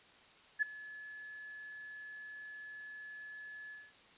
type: tone with ADSR envelope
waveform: sine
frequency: 1713 Hz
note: A6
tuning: 47 cents flat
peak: -26 dBFS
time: 0.59-3.93 s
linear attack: 31 ms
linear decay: 11 ms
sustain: -20 dB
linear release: 220 ms
effects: white hiss -61 dBFS RMS until 4.17 s + resampled to 8000 Hz